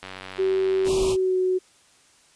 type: click train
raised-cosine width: 0.3 ms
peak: -20 dBFS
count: 81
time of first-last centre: 0.03-0.878 s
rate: 94.3 Hz
type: tone with pitch glide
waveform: sine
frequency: 380.5 to 370.1 Hz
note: F#4 to F#4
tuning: +48 to 0 cents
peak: -19 dBFS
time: 0.38-1.59 s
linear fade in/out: 20 ms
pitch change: -48 cents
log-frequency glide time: 1.03-1.37 s
type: band-stop noise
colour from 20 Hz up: pink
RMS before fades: -29 dBFS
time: 0.84-1.17 s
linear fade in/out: 50 ms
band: 1200 to 2400 Hz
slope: 96 dB/octave
effects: white hiss -57 dBFS RMS until 2.35 s + resampled to 22050 Hz